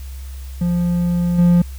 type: tone with level steps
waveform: triangle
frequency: 174.61 Hz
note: F3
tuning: in tune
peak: -13 / -7 dBFS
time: 0.61-1.62 s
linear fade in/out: 5 ms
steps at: 1.38 s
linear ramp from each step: 10 ms
effects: added 66 Hz sine -28 dBFS peak until 1.78 s + white hiss -45 dBFS RMS until 1.78 s